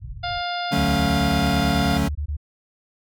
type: low-pass noise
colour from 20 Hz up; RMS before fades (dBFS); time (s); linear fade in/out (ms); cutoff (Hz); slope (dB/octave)
white; -35; 0-0.43; 50; 130; 48
type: harmonic tone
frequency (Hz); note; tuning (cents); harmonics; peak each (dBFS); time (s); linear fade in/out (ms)
704; F5; +14; 1 / 2 / 3 / 4 / 5 / 6 / 7; -26 / -31 / -37 / -38 / -33 / -40 / -36; 0.23-1.98; 10
type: chord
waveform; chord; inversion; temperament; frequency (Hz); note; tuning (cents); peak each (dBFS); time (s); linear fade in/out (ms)
square; D major seventh; none; equal; 146.83 / 185 / 220 / 277.2; D3 / F#3 / A3 / C#4; 0 / 0 / 0 / 0; -26; 0.71-2.09; 20
type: tone bursts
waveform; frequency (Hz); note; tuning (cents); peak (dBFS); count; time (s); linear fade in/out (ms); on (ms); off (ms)
sine; 73.42; D2; 0; -23; 15; 0.77-2.368; 10; 86; 22
effects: none